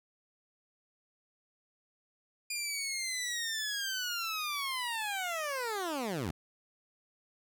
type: linear sweep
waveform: 15% pulse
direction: down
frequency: 2426 to 68.8 Hz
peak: -27 dBFS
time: 2.5-6.31 s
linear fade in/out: 5 ms
effects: none